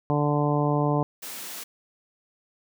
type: harmonic tone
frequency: 146.83 Hz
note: D3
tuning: in tune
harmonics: 1 / 2 / 3 / 4 / 5 / 6 / 7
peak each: -24 / -27 / -29 / -30 / -31 / -32 / -32 dBFS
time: 0.1-1.03 s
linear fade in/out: 0 ms
type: high-pass noise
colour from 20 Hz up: white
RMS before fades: -37 dBFS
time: 1.22-1.64 s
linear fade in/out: 10 ms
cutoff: 160 Hz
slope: 96 dB/octave
effects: none